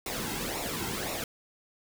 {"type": "noise with flanger", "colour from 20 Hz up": "pink", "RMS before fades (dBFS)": -34, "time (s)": [0.06, 1.24], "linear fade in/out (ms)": 2, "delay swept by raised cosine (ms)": [0.63, 1.73], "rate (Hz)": 1.9, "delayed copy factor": -0.65, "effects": []}